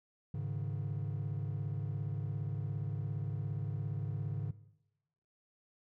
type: chord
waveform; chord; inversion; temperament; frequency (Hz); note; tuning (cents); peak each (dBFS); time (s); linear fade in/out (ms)
triangle; Ab suspended fourth; none; just; 103.83 / 138.43 / 155.74; Ab2 / Db3 / Eb3; 0 / -2 / +2; -37 / -36 / -39; 0.34-4.51; 5
effects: noise-tail reverb RT60 0.9 s tail -18 dB re dry + tanh soft clip ceiling -26 dBFS